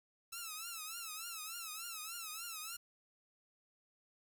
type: tone with vibrato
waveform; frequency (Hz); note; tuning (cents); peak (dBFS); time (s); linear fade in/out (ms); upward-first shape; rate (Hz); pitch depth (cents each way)
5% pulse; 1318.5; E6; 0; -32; 0.32-2.77; 10; triangle; 3.4; 130
effects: 10-bit